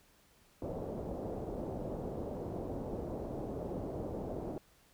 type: low-pass noise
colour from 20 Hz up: white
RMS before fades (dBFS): -40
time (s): 0.62-4.58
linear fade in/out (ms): 2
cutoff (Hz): 600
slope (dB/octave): 24
effects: pink hiss -66 dBFS RMS until 4.93 s